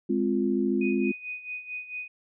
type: chord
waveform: sine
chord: F minor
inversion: first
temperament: equal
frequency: 207.7 / 261.6 / 349.2 Hz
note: Ab3 / C4 / F4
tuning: 0 / 0 / 0 cents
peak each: -27 dBFS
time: 0.09-1.12 s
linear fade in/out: 10 ms
type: tone with tremolo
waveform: sine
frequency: 2489 Hz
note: D#7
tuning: in tune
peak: -31 dBFS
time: 0.81-2.08 s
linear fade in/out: 5 ms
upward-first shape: sine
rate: 4.5 Hz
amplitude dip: 75%
effects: none